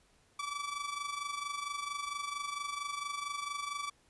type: tone with amplitude modulation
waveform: sawtooth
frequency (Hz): 1154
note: D6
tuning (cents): -31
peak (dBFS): -30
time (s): 0.39-3.9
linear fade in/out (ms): 5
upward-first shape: sine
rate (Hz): 24.4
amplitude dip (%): 65
effects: pink hiss -68 dBFS RMS until 4.09 s + resampled to 24000 Hz